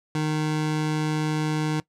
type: tone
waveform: 25% pulse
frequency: 154.1 Hz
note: D#3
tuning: 16 cents flat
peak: -19 dBFS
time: 0.15-1.8 s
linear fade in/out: 2 ms
effects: noise-tail reverb RT60 0.1 s tail -20 dB re dry + low-pass 8000 Hz 12 dB/octave